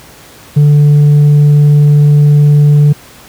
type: tone with tanh clipping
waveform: triangle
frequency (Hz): 146.83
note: D3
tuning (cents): 0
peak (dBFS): -3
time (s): 0.56-2.93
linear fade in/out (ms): 10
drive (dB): 7
effects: pink hiss -36 dBFS RMS until 3.28 s + high-pass 60 Hz 12 dB/octave